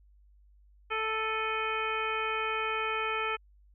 harmonic tone with a mistuned harmonic, 440 Hz, A4, in tune, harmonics 1 / 2 / 3 / 4 / 5 / 6 / 7, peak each -36 / -38 / -33 / -40 / -39 / -36 / -42 dBFS, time 0.9-3.37 s, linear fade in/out 20 ms, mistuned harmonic 6, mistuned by -97 cents, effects added 50 Hz sine -57 dBFS peak until 3.74 s

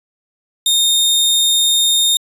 sawtooth tone, 3671 Hz, A#7, 27 cents flat, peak -8 dBFS, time 0.66-2.17 s, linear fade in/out 2 ms, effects resampled to 32000 Hz

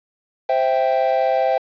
triangle chord, C major, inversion none, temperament equal, 523.3 / 659.3 / 784 Hz, C5 / E5 / G5, 0 / 0 / 0 cents, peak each -18 dBFS, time 0.49-1.58 s, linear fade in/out 5 ms, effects resampled to 11025 Hz + 7-bit

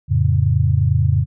sine chord, F augmented, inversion none, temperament equal, 87.31 / 110 / 138.59 Hz, F2 / A2 / C#3, 0 / 0 / 0 cents, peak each -17 dBFS, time 0.08-1.26 s, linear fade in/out 50 ms, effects none

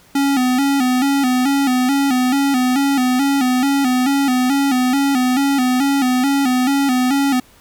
square tone with vibrato, 264.9 Hz, C4, 22 cents sharp, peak -14 dBFS, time 0.15-7.4 s, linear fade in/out 5 ms, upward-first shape square, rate 2.3 Hz, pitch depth 86 cents each way, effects pink hiss -49 dBFS RMS until 7.6 s

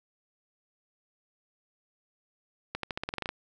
accelerating click train, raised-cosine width 0.3 ms, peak -16 dBFS, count 11, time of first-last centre 2.75-3.291 s, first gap 83 ms, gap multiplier 0.9, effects none

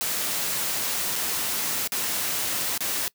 white noise with dropouts, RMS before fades -27 dBFS, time 0.01-3.08 s, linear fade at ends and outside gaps 0 ms, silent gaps 1.157-1.161 / 1.875-1.92 / 2.777-2.806 s, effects noise-tail reverb RT60 0.1 s tail -22 dB re dry + high-pass 100 Hz 12 dB/octave

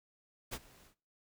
pink noise with ADSR envelope, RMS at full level -38 dBFS, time 0.51-0.95 s, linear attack 23 ms, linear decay 51 ms, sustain -23 dB, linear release 98 ms, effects noise-tail reverb RT60 0.4 s tail -21 dB re dry

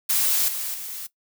blue noise with level steps, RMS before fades -21 / -29 / -34 dBFS, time 0.09-1.07 s, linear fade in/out 10 ms, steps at 0.48 / 0.74 s, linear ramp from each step 5 ms, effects noise-tail reverb RT60 0.1 s tail -18 dB re dry

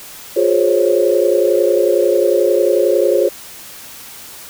sine chord, Db major seventh, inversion first, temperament equal with one note detuned, 355.9 / 415.3 / 523.3 / 554.4 Hz, F4 / Ab4 / C5 / Db5, +33 / 0 / 0 / 0 cents, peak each -16 dBFS, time 0.36-3.29 s, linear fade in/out 10 ms, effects white hiss -35 dBFS RMS until 4.49 s

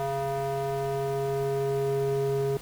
square tone with band-pass filter sweep, 137.5 Hz, C#3, 14 cents flat, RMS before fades -28 dBFS, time 0-2.57 s, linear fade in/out 0 ms, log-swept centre 680 to 370 Hz, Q 2.2, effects pink hiss -46 dBFS RMS until 2.61 s

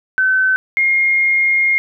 sine tone pair in turn, 1526 / 2135 Hz, G6 / C7, -47 / +34 cents, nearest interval tritone, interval 581 cents, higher second, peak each -11 dBFS, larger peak neither, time 0.18-0.56 / 0.77-1.78 s, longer second, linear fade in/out 0 ms, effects none

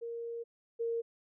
sine tone pair in turn, 466.2 / 462.7 Hz, A#4 / A#4, 0 / -13 cents, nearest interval unison, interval 13 cents, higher first, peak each -37 / -31 dBFS, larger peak second, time 0.01-0.44 / 0.79-1.02 s, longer first, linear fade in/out 20 ms, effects none

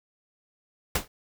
pink noise with exponential decay, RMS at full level -20 dBFS, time 0.95-1.08 s, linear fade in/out 5 ms, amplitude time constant 27 ms, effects none

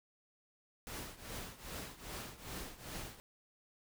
pink noise with tremolo, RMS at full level -43 dBFS, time 0.87-3.2 s, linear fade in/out 0 ms, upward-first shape triangle, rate 2.5 Hz, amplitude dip 85%, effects none

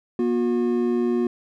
triangle tone pair together, 240.1 / 360 Hz, B3 / F#4, -49 / -47 cents, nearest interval perfect fifth, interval 702 cents, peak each -20 dBFS, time 0.19-1.27 s, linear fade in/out 2 ms, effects none

